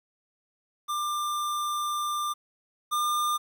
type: tone pair in turn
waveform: square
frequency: 1192 / 1203.1 Hz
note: D6 / D6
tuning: +25 / +41 cents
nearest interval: unison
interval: 16 cents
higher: second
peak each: -28 / -25 dBFS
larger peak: second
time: 0.88-2.34 / 2.91-3.38 s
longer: first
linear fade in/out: 20 ms
effects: 10-bit